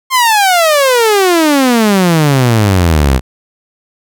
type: exponential sweep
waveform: sawtooth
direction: down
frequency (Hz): 1072 to 61.7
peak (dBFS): -3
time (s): 0.1-3.21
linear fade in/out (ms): 50
effects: none